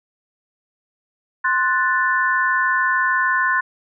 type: chord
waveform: sine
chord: F# diminished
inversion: second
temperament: equal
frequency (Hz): 1046.5 / 1480 / 1760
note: C6 / F#6 / A6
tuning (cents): 0 / 0 / 0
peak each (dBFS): -20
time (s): 1.44-3.61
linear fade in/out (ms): 10
effects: none